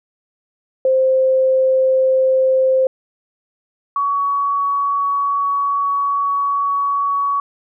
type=tone pair in turn; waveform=sine; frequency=523.3 / 1125.6 Hz; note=C5 / C#6; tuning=0 / +26 cents; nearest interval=octave + minor second; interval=1326 cents; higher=second; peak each=-11 / -15 dBFS; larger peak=first; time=0.85-2.87 / 3.96-7.4 s; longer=second; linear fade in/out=2 ms; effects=none